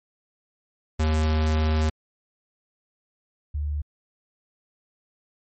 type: tone pair in turn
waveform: square / sine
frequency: 78 / 73.7 Hz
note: D#2 / D2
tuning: +5 / +7 cents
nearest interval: minor second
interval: 98 cents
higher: first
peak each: -20 / -24 dBFS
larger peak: first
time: 0.99-1.9 / 3.54-3.82 s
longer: first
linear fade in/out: 10 ms
effects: MP3 32 kbps